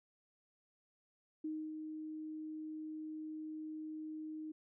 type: tone with ADSR envelope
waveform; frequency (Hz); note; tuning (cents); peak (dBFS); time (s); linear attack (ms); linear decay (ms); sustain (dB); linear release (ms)
sine; 311.1; D#4; 0; -37; 1.44-4.52; 7; 270; -5; 8
effects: none